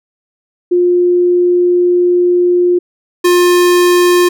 sine / square tone pair in turn, 354.6 / 354.6 Hz, F4 / F4, +26 / +26 cents, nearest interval unison, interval 0 cents, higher neither, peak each -7 dBFS, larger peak neither, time 0.71-2.79 / 3.24-4.29 s, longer first, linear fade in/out 10 ms, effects none

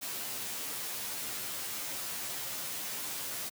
white noise with comb filter, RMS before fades -38 dBFS, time 0.01-3.5 s, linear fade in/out 20 ms, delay 12 ms, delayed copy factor -1, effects high-pass 80 Hz 12 dB/octave

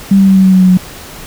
sine tone with pitch steps, 196 / 194.08 / 192.19 / 190.31 / 188.45 / 186.61 / 184.79 / 182.98 Hz, G3 / G3 / G3 / F#3 / F#3 / F#3 / F#3 / F#3, 0 / -17 / -34 / +49 / +32 / +15 / -2 / -19 cents, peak -3 dBFS, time 0.11-0.774 s, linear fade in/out 5 ms, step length 83 ms, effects pink hiss -30 dBFS RMS until 1.26 s

